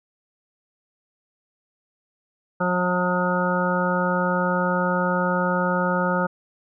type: harmonic tone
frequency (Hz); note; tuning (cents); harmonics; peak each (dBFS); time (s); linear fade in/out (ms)
180; F#3; -47; 1 / 2 / 3 / 4 / 5 / 7 / 8; -24 / -32 / -25 / -36 / -27 / -27 / -28; 2.6-6.27; 10
effects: none